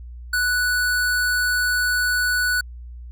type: tone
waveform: square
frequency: 1480 Hz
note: F#6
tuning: in tune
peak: -19 dBFS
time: 0.33-2.61 s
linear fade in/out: 5 ms
effects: added 60 Hz sine -34 dBFS peak until 3.11 s